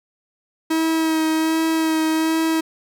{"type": "tone with vibrato", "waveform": "45% pulse", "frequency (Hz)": 320, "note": "D#4", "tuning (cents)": 49, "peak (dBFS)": -17, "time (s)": [0.7, 2.61], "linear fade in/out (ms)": 10, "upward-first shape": "sine", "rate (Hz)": 1.3, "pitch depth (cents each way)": 17, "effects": []}